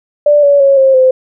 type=tone with pitch steps; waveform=sine; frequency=587.3 / 568.9 / 551.1 / 533.9 / 517.2 Hz; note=D5 / C#5 / C#5 / C5 / C5; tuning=0 / +45 / -10 / +35 / -20 cents; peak=-4 dBFS; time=0.26-1.11 s; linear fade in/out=5 ms; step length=170 ms; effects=none